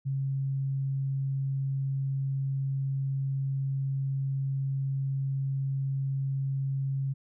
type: tone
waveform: sine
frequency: 136 Hz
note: C#3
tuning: 33 cents flat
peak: -27 dBFS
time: 0.05-7.14 s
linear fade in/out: 20 ms
effects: none